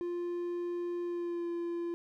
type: tone with pitch glide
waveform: triangle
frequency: 349.2 to 342.8 Hz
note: F4 to F4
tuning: 0 to -32 cents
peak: -31 dBFS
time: 0.01-1.94 s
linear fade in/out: 0 ms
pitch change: -32 cents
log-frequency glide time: 1.03-1.49 s
effects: none